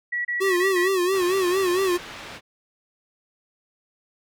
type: tone bursts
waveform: sine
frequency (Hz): 1934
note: B6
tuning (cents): -37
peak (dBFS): -23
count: 5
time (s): 0.12-0.886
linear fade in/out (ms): 10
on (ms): 130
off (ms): 29
type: tone with vibrato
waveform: square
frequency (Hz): 370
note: F#4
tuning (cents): 0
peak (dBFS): -20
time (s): 0.4-1.98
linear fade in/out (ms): 20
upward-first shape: sine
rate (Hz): 4.4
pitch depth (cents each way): 96
type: low-pass noise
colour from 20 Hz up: white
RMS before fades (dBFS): -39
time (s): 1.11-2.41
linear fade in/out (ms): 50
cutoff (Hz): 2800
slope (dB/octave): 12
effects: none